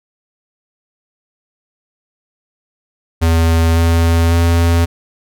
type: tone with pitch steps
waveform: square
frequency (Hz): 82.41 / 83.46 / 84.53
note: E2 / E2 / E2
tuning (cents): 0 / +22 / +44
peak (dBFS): -10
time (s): 3.21-4.86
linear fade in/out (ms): 20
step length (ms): 550
effects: none